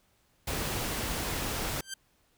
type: noise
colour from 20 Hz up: pink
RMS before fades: -33 dBFS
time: 0.47-1.81 s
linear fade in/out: 5 ms
type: tone with exponential growth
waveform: 10% pulse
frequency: 1568 Hz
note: G6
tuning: in tune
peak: -24 dBFS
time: 1.78-1.94 s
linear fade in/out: 5 ms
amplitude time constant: 34 ms
effects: pink hiss -69 dBFS RMS until 2.37 s